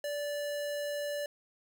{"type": "tone", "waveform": "square", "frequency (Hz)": 582, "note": "D5", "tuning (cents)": -16, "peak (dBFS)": -34, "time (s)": [0.04, 1.26], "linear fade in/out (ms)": 2, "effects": []}